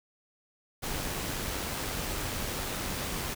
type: noise with amplitude modulation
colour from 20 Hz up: pink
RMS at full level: -33 dBFS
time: 0.82-3.35 s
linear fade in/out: 20 ms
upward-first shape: sine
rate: 95.6 Hz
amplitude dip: 25%
effects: none